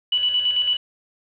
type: tone with tremolo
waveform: sine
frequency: 2960 Hz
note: F#7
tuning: in tune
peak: -16 dBFS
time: 0.12-0.77 s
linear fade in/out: 5 ms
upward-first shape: square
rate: 9 Hz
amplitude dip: 45%
effects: resampled to 8000 Hz + 7-bit